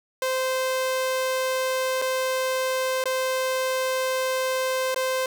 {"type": "tone with dropouts", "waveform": "sawtooth", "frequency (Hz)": 519, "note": "C5", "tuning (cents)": -14, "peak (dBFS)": -19, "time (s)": [0.22, 5.26], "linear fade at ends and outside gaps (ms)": 2, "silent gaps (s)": [[2.017, 2.021], [3.04, 3.056], [4.945, 4.96]], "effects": []}